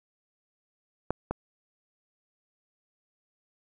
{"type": "clicks", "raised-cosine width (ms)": 1, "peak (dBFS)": [-12, -15], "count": 2, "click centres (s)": [1.106, 1.31], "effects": []}